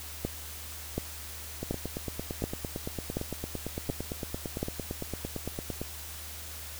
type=two click trains; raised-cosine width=2 ms; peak=-20 / -16 dBFS; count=38 / 7; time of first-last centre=1.63-5.816 / 0.25-4.63 s; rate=8.84 / 1.37 Hz; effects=added 76 Hz sine -45 dBFS peak until 6.79 s + white hiss -43 dBFS RMS until 6.79 s